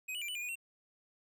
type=tone with pitch steps; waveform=square; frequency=2519 / 2945 / 2366 / 2975 / 2408 / 2465 / 2724 Hz; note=D#7 / F#7 / D7 / F#7 / D7 / D#7 / F7; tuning=+21 / -9 / +12 / +9 / +43 / -17 / -44 cents; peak=-38 dBFS; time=0.08-0.556 s; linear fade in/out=10 ms; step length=68 ms; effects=none